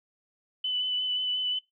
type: tone with vibrato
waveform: sine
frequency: 3000 Hz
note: F#7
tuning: 23 cents sharp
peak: -26 dBFS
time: 0.64-1.59 s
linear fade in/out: 5 ms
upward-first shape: sine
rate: 5.6 Hz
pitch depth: 16 cents each way
effects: noise-tail reverb RT60 0.2 s tail -21 dB re dry